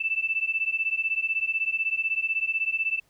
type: beating tone pair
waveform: sine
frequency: 2640 / 2656 Hz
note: E7 / E7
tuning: +2 / +12 cents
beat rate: 16 Hz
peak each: -27 dBFS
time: 0-3 s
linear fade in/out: 10 ms
effects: pink hiss -66 dBFS RMS until 3.09 s